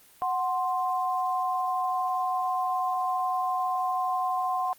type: tone pair together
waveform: sine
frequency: 740 / 1047.9 Hz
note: F#5 / C6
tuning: 0 / +2 cents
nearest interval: tritone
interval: 602 cents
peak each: -27 / -28 dBFS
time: 0.22-4.73 s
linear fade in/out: 0 ms
effects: white hiss -56 dBFS RMS until 4.78 s + Opus 24 kbps